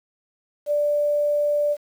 sine tone with quantisation, 587.3 Hz, D5, in tune, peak -18 dBFS, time 0.66-1.77 s, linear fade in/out 50 ms, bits 8, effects none

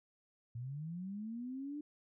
sine linear sweep, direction up, 113.5 to 300.5 Hz, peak -40 dBFS, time 0.55-1.81 s, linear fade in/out 5 ms, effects none

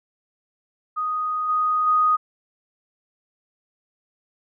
sine tone with level steps, 1244.5 Hz, D#6, in tune, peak -22 / -18 / -15 dBFS, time 0.96-2.17 s, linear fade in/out 20 ms, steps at 1.48 / 1.86 s, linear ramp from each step 20 ms, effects none

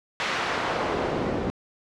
pink noise with band-pass filter sweep, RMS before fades -27 dBFS, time 0.2-1.5 s, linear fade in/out 0 ms, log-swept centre 1900 to 250 Hz, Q 0.76, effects low-pass 6000 Hz 12 dB/octave

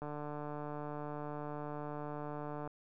click train, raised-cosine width 1 ms, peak -29 dBFS, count 394, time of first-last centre 0.02-2.675 s, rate 148 Hz, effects none

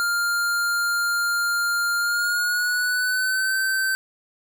square tone with pitch glide, 1400 to 1544.5 Hz, F6 to G6, +4 to -26 cents, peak -21 dBFS, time 0-3.95 s, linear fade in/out 0 ms, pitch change +170 cents, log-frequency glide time 1.98-3.56 s, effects none

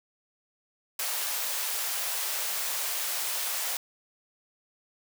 white high-pass noise, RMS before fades -31 dBFS, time 0.99-3.77 s, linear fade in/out 2 ms, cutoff 510 Hz, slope 24 dB/octave, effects none

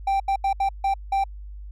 triangle tone bursts at uneven times, 784 Hz, G5, in tune, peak -17 dBFS, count 6, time 0.07-0.2 / 0.28-0.36 / 0.44-0.53 / 0.6-0.69 / 0.84-0.94 / 1.12-1.24 s, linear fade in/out 5 ms, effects added 50 Hz sine -35 dBFS peak until 1.71 s

